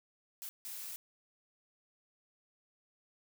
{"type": "noise bursts at uneven times", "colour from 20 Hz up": "blue", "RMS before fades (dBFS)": -44, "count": 2, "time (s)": [[0.42, 0.49], [0.65, 0.96]], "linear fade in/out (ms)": 0, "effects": []}